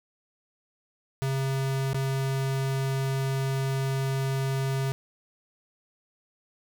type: tone with dropouts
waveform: square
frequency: 134.7 Hz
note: C#3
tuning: 49 cents flat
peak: -26 dBFS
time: 1.22-4.92 s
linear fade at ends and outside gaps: 0 ms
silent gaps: 1.932-1.945 s
effects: none